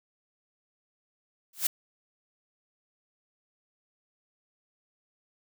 blue noise with exponential growth, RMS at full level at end -20 dBFS, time 1.53-1.67 s, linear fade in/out 5 ms, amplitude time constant 29 ms, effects none

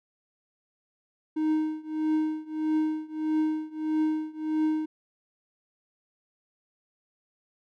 triangle tone with tremolo, 311.1 Hz, D#4, in tune, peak -19 dBFS, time 1.36-4.86 s, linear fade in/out 10 ms, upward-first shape triangle, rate 1.6 Hz, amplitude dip 95%, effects none

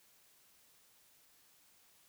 silence, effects white hiss -67 dBFS RMS until 2.08 s

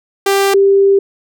sawtooth / sine tone pair in turn, 394.3 / 394.3 Hz, G4 / G4, +10 / +10 cents, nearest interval unison, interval 0 cents, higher neither, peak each -6 dBFS, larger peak neither, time 0.26-0.54 / 0.54-0.99 s, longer second, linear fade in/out 5 ms, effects none

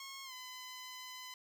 10% pulse tone with pitch glide, 1086 to 1013.3 Hz, C#6 to B5, -36 to +44 cents, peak -38 dBFS, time 0-1.34 s, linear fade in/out 2 ms, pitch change -120 cents, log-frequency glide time 0.24-0.33 s, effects none

